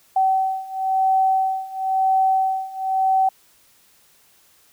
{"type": "beating tone pair", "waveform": "sine", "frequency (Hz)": [763, 763.98], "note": ["G5", "G5"], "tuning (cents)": [-47, -45], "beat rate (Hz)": 0.98, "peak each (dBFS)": [-21, -19], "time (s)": [0.16, 3.29], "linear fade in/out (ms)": 5, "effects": ["white hiss -56 dBFS RMS until 4.72 s"]}